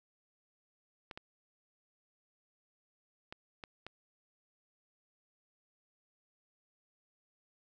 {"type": "clicks", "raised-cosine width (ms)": 0.3, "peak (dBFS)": -28, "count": 5, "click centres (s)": [1.112, 1.175, 3.325, 3.638, 3.866], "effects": []}